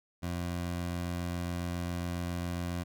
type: tone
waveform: 20% pulse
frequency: 87.31 Hz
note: F2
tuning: in tune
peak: -28 dBFS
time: 0.22-2.84 s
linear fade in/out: 20 ms
effects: none